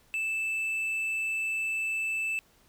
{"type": "tone with hard clipping", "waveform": "triangle", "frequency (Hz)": 2637, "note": "E7", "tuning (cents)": 0, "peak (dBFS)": -29, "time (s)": [0.14, 2.39], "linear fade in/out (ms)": 0, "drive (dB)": 6, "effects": ["pink hiss -63 dBFS RMS until 2.68 s"]}